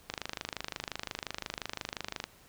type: click train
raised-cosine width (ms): 0.2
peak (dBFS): -17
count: 56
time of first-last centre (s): 0.1-2.24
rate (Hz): 25.7
effects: pink hiss -59 dBFS RMS until 2.48 s